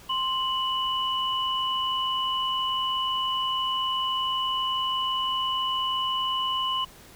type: tone pair together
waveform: sine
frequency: 1048 / 2959 Hz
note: C6 / F#7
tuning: +2 / -1 cents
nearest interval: octave + tritone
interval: 1797 cents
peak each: -27 dBFS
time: 0.09-6.85 s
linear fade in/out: 10 ms
effects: pink hiss -50 dBFS RMS until 7.15 s